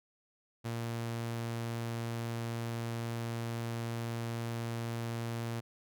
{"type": "tone", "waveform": "sawtooth", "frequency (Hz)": 116.2, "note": "A#2", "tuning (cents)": -5, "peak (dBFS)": -31, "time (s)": [0.64, 5.61], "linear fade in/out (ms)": 20, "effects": []}